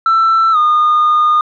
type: tone with pitch glide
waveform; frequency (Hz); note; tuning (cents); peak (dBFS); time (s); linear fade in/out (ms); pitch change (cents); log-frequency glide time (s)
sine; 1333 to 1222.4; E6 to D#6; +19 to -31; -6; 0.06-1.41; 2; -150; 0.52-0.57
effects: tanh soft clip ceiling -6 dBFS